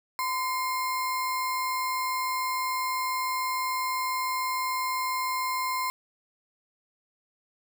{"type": "tone with sample-and-hold", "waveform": "sine", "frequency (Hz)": 1023, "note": "C6", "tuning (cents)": -39, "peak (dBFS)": -26, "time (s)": [0.19, 5.9], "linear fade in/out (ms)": 0, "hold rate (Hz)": 3150, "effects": []}